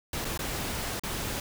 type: noise with dropouts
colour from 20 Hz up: pink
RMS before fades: -33 dBFS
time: 0.13-1.4 s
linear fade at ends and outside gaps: 2 ms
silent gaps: 0.247-0.251 / 0.376-0.391 / 0.996-1.035 s
effects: none